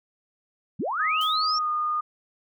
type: linear sweep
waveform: sine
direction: up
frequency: 118.7 to 5590 Hz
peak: -25 dBFS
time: 0.79-1.59 s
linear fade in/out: 10 ms
type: tone with pitch glide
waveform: sine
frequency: 1257 to 1223.3 Hz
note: D#6 to D#6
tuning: +17 to -30 cents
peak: -23 dBFS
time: 0.99-2.01 s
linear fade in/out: 10 ms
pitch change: -47 cents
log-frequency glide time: 1.52-1.69 s
type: noise with exponential decay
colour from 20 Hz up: blue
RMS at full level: -38 dBFS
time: 1.21-1.49 s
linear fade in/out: 2 ms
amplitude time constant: 60 ms
effects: none